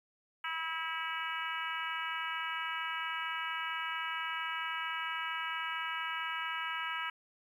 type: harmonic tone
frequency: 324.4 Hz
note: E4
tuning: 28 cents flat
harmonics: 3 / 4 / 5 / 6 / 7 / 8 / 9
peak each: -42 / -40 / -41 / -45 / -42 / -48 / -43 dBFS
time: 0.44-7.1 s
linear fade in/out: 5 ms
effects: 11-bit